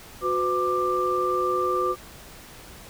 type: tone cluster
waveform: sine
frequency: 365.3 / 504 / 1184 Hz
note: F#4 / B4 / D6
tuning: -22 / +35 / +14 cents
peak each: -26 / -28 / -24 dBFS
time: 0.21-1.96 s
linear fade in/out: 50 ms
effects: pink hiss -45 dBFS RMS until 2.89 s